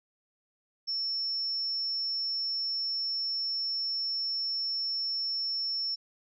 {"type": "tone", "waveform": "sine", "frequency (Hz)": 5400, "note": "E8", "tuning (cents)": 41, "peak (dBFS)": -29, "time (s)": [0.87, 5.96], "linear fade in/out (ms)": 20, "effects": []}